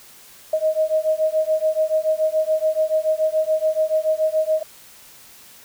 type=beating tone pair; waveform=sine; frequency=624 / 631 Hz; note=D#5 / D#5; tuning=+5 / +24 cents; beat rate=7 Hz; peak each=-20 dBFS; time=0.53-4.63 s; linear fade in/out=5 ms; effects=white hiss -46 dBFS RMS until 5.64 s